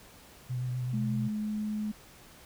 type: tone with vibrato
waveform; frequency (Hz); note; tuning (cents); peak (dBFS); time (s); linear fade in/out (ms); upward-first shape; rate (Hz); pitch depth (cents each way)
sine; 125.5; B2; +28; -30; 0.49-1.29; 20; sine; 7.9; 22
type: tone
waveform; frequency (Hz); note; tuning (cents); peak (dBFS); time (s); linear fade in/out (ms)
sine; 212.4; G#3; +39; -30; 0.93-1.92; 10
effects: pink hiss -54 dBFS RMS until 2.45 s